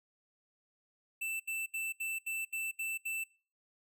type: tone bursts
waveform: square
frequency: 2660 Hz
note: E7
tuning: 15 cents sharp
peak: -35 dBFS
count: 8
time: 1.21-3.241 s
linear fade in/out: 10 ms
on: 190 ms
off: 73 ms
effects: noise-tail reverb RT60 0.4 s tail -24 dB re dry